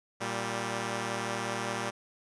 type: tone pair together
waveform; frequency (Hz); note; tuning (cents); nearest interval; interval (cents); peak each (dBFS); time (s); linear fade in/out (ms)
5% pulse; 116.48 / 195.9; A#2 / G3; -1 / -1; major sixth; 900; -23; 0.2-1.91; 20
effects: resampled to 22050 Hz